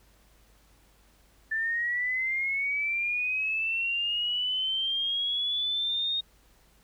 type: linear sweep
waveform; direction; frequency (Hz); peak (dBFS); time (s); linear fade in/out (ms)
sine; up; 1760 to 3719; -26; 1.51-6.21; 10
effects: added 50 Hz sine -61 dBFS peak until 6.83 s + pink hiss -63 dBFS RMS until 6.83 s